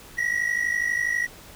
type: tone pair together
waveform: triangle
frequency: 1895.8 / 1948 Hz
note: A#6 / B6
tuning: +29 / -24 cents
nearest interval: unison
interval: 47 cents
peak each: -23 / -24 dBFS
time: 0.17-1.27 s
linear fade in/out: 20 ms
effects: pink hiss -46 dBFS RMS until 1.55 s